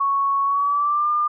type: tone with pitch glide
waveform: sine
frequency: 1108.7 to 1202.1 Hz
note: C#6 to D6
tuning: 0 to +40 cents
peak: -17 dBFS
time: 0-1.28 s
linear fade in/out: 10 ms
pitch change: +140 cents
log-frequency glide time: 0.44-1.1 s
effects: none